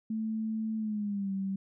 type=tone with pitch glide; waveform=sine; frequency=220 to 193.75 Hz; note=A3 to G3; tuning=0 to -20 cents; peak=-30 dBFS; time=0.1-1.56 s; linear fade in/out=5 ms; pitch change=-220 cents; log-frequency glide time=0.77-1.32 s; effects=none